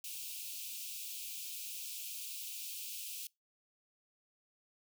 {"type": "high-pass noise", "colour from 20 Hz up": "white", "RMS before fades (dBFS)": -44, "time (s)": [0.04, 3.27], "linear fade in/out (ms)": 2, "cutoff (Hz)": 2400, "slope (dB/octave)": 96, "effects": ["noise-tail reverb RT60 0.2 s tail -24 dB re dry"]}